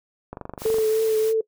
click train, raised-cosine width 1 ms, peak -19 dBFS, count 12, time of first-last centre 0.33-0.785 s, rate 24.2 Hz
white noise, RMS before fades -37 dBFS, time 0.58-1.34 s, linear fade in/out 50 ms
sine tone with vibrato, 440 Hz, A4, in tune, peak -17 dBFS, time 0.65-1.41 s, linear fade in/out 5 ms, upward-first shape triangle, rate 3.3 Hz, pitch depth 25 cents each way
effects noise-tail reverb RT60 0.1 s tail -21 dB re dry

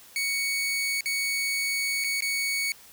sawtooth tone with dropouts, 2229 Hz, C#7, 9 cents sharp, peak -22 dBFS, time 0.16-2.72 s, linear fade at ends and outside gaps 1 ms, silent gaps 1.008-1.058 / 2.04-2.044 / 2.206-2.222 s, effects white hiss -51 dBFS RMS until 2.92 s

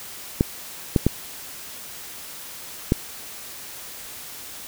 clicks, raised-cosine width 3 ms, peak -3 dBFS, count 4, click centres 0.409 / 0.962 / 1.066 / 2.921 s, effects white hiss -38 dBFS RMS until 4.67 s

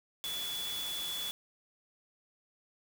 sine tone in noise, 3426 Hz, A7, 47 cents flat, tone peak -36 dBFS, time 0.24-1.31 s, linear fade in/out 0 ms, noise white, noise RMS -42 dBFS, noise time 0.24-1.31 s, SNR +3 dB, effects none

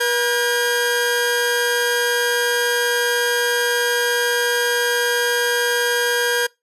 sawtooth tone pair together, 481.4 / 1618.1 Hz, B4 / G#6, -44 / -46 cents, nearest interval octave + major sixth, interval 2098 cents, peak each -16 dBFS, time 0-6.47 s, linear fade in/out 10 ms, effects noise-tail reverb RT60 0.2 s tail -24 dB re dry + resampled to 32000 Hz

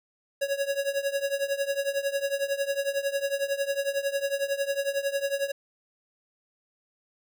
square tone with tremolo, 556 Hz, C#5, 5 cents sharp, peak -23 dBFS, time 0.41-5.52 s, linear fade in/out 10 ms, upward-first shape triangle, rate 11 Hz, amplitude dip 90%, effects none

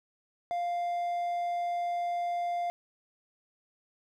triangle tone, 698.5 Hz, F5, in tune, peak -27 dBFS, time 0.51-2.7 s, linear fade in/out 0 ms, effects none

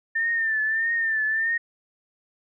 sine tone with vibrato, 1793 Hz, A6, 32 cents sharp, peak -21 dBFS, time 0.15-1.58 s, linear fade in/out 10 ms, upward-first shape triangle, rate 1.6 Hz, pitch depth 68 cents each way, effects none

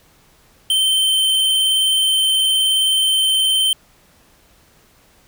square tone with vibrato, 3100 Hz, G7, 20 cents flat, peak -14 dBFS, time 0.7-3.73 s, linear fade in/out 2 ms, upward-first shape sine, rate 19 Hz, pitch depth 13 cents each way, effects pink hiss -53 dBFS RMS until 5.27 s

